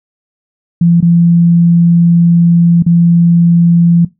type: tone with dropouts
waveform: sine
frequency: 170.5 Hz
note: F3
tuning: 41 cents flat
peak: -4 dBFS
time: 0.81-4.05 s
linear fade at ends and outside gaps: 5 ms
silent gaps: 1.006-1.025 / 2.825-2.863 s
effects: noise-tail reverb RT60 0.2 s tail -19 dB re dry